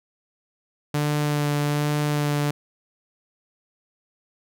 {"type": "tone with vibrato", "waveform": "sawtooth", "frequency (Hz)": 147.3, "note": "D3", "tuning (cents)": 6, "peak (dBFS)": -17, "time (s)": [0.94, 2.51], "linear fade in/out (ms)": 5, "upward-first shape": "sine", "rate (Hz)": 1.2, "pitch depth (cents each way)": 14, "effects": []}